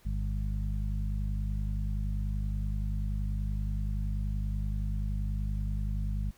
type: harmonic tone with a mistuned harmonic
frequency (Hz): 50.5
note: G#1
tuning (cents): -48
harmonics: 1 / 2 / 3 / 4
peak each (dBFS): -30 / -36 / -40 / -42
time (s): 0.05-6.31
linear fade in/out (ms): 10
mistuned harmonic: 4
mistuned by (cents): +22
effects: pink hiss -62 dBFS RMS until 6.37 s